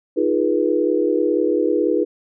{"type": "chord", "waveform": "sine", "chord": "F half-diminished seventh", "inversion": "third", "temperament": "equal with one note detuned", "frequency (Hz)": [311.1, 349.2, 415.3, 485.4], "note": ["Eb4", "F4", "Ab4", "Cb5"], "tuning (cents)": [0, 0, 0, -30], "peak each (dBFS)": -21, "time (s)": [0.16, 2.05], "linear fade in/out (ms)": 20, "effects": []}